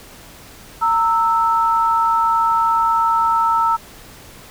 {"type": "tone pair together", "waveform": "sine", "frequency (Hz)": [918, 1315.2], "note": ["A#5", "E6"], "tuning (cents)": [-27, -4], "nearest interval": "tritone", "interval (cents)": 623, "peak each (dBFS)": -16, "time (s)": [0.81, 3.77], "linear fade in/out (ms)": 20, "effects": ["pink hiss -41 dBFS RMS until 4.5 s"]}